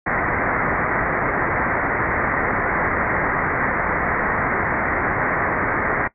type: low-pass noise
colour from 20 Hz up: white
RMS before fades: -21 dBFS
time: 0.06-6.08 s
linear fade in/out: 10 ms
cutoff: 2100 Hz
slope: 96 dB/octave
effects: noise-tail reverb RT60 0.1 s tail -18 dB re dry